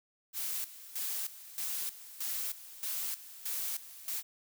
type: noise with tremolo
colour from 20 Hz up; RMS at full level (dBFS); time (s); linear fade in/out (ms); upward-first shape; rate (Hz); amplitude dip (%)
blue; -36; 0.33-4.23; 50; square; 1.6; 80
effects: none